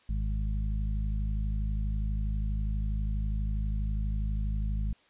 harmonic tone, 52.3 Hz, G#1, 13 cents sharp, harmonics 1 / 2 / 3 / 4, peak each -28 / -37 / -40 / -42 dBFS, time 0.09-4.93 s, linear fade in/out 5 ms, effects white hiss -63 dBFS RMS until 5.09 s + resampled to 8000 Hz

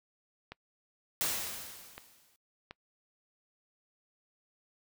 click train, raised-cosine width 0.3 ms, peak -27 dBFS, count 4, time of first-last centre 0.52-2.71 s, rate 1.37 Hz
white noise with exponential decay, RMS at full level -30 dBFS, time 1.21-2.36 s, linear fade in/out 0 ms, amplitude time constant 250 ms
effects noise-tail reverb RT60 0.1 s tail -25 dB re dry

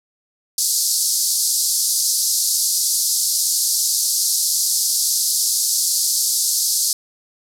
pink band-pass noise, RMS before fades -19 dBFS, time 0.58-6.93 s, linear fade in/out 2 ms, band 4500 to 13000 Hz, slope 48 dB/octave, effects none

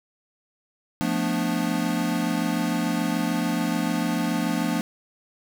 square chord, B half-diminished seventh, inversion second, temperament equal, 174.61 / 220 / 246.9 / 293.7 Hz, F3 / A3 / B3 / D4, 0 / 0 / 0 / 0 cents, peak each -29 dBFS, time 1.01-4.81 s, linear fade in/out 0 ms, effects none

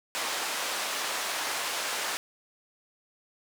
pink band-pass noise, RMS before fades -32 dBFS, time 0.15-2.17 s, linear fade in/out 0 ms, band 720 to 10000 Hz, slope 12 dB/octave, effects none

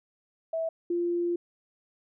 sine tone pair in turn, 652 / 346.6 Hz, E5 / F4, -19 / -13 cents, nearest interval major seventh, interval 1094 cents, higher first, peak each -27 / -25 dBFS, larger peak second, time 0.53-0.69 / 0.9-1.36 s, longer second, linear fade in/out 5 ms, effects none

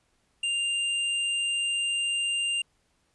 square tone, 2794 Hz, F7, in tune, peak -26 dBFS, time 0.43-2.62 s, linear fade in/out 5 ms, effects pink hiss -70 dBFS RMS until 3.14 s + resampled to 24000 Hz

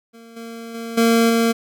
25% pulse tone with level steps, 229.6 Hz, A#3, 26 cents flat, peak -37 / -28 / -24 / -9 / -11 dBFS, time 0.13-1.53 s, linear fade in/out 20 ms, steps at 0.36 / 0.74 / 0.97 / 1.29 s, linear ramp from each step 10 ms, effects none

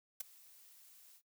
blue noise with ADSR envelope, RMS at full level -37 dBFS, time 0.2-1.22 s, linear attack 6 ms, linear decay 11 ms, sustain -24 dB, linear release 65 ms, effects noise-tail reverb RT60 0.1 s tail -19 dB re dry

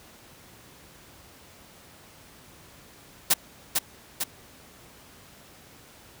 white noise with echo, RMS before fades -19 dBFS, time 3.3-3.34 s, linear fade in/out 10 ms, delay 450 ms, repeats 2, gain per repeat -4 dB, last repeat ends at 4.24 s, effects pink hiss -51 dBFS RMS until 6.2 s + high-pass 60 Hz 12 dB/octave

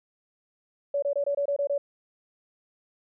sine tone bursts, 568 Hz, C#5, 42 cents sharp, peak -23 dBFS, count 8, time 0.94-1.78 s, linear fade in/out 5 ms, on 84 ms, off 24 ms, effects none

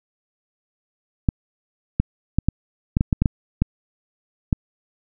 clicks, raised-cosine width 5 ms, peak -4 dBFS, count 11, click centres 1.288 / 2 / 2.386 / 2.486 / 2.969 / 3.009 / 3.128 / 3.22 / 3.258 / 3.62 / 4.528 s, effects none

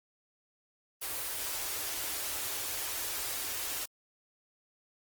white band-stop noise, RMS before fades -36 dBFS, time 1.01-3.86 s, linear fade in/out 20 ms, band 120 to 280 Hz, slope 48 dB/octave, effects Opus 24 kbps

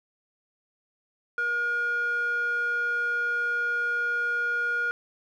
square tone with band-pass filter, 476.4 Hz, A#4, 38 cents sharp, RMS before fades -27 dBFS, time 1.38-4.91 s, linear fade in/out 0 ms, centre 1400 Hz, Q 6.3, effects none

